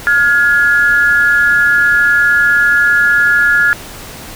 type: tone pair together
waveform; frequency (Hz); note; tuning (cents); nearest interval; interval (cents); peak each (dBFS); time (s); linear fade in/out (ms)
sine; 1421 / 1689.9; F6 / G#6; +30 / +30; minor third; 300; -10; 0.07-3.73; 0
effects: pink hiss -30 dBFS RMS until 4.35 s